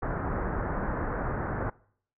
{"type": "low-pass noise", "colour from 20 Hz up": "pink", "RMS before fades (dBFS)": -31, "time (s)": [0.02, 1.7], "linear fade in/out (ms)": 5, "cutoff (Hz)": 1700, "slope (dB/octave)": 48, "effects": ["noise-tail reverb RT60 0.6 s tail -23 dB re dry"]}